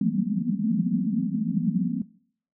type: band-pass noise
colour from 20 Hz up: pink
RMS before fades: -25 dBFS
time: 0.01-2.02 s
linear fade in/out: 5 ms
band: 170 to 250 Hz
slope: 96 dB/octave
effects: noise-tail reverb RT60 0.6 s tail -21 dB re dry